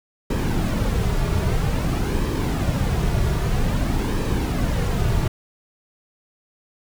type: noise with flanger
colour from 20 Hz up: brown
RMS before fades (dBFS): -21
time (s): 0.3-5.28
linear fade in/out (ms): 5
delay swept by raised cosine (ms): 1.4 to 3.9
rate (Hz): 0.51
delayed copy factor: -0.5
effects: none